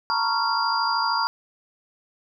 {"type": "tone cluster", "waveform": "sine", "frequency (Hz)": [901, 954, 1109, 1385, 4795], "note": ["A5", "A#5", "C#6", "F6", "D8"], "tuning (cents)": [41, 40, 0, -15, 35], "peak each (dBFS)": -27, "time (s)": [0.1, 1.27], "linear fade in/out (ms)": 0, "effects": []}